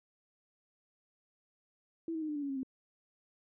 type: tone with pitch steps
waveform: sine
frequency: 329.6 / 319.1 / 309 / 299.1 / 289.6 / 280.4 / 271.5 / 262.8 Hz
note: E4 / D#4 / D#4 / D4 / D4 / C#4 / C#4 / C4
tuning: 0 / +44 / -12 / +32 / -24 / +20 / -36 / +8 cents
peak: -34 dBFS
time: 2.08-2.632 s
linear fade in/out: 2 ms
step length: 69 ms
effects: none